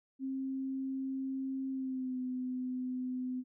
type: tone with pitch glide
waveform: sine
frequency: 266.3 to 253.8 Hz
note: C4 to B3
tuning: +31 to +47 cents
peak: -34 dBFS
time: 0.19-3.44 s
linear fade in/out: 50 ms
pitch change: -84 cents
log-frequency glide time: 1.7-2.19 s
effects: none